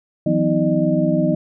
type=tone cluster; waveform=sine; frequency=162 / 181.3 / 250.8 / 316.7 / 608 Hz; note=E3 / F#3 / B3 / D#4 / D#5; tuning=-30 / -35 / +27 / +31 / -40 cents; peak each=-21 dBFS; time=0.26-1.35 s; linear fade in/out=5 ms; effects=none